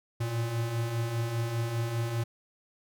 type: beating tone pair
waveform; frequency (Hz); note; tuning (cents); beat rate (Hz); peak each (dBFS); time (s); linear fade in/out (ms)
square; 112.1 / 117.1; A2 / A#2; +33 / +8; 5; -38 / -30; 0.2-2.24; 10
effects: none